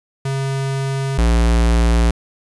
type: tone pair in turn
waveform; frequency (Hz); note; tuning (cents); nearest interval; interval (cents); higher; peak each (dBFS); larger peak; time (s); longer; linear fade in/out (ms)
square; 135.7 / 57.77; C#3 / A#1; -36 / -15; octave + minor third; 1479; first; -19 / -12; second; 0.25-1.18 / 1.18-2.11; neither; 5
effects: resampled to 24000 Hz + 8-bit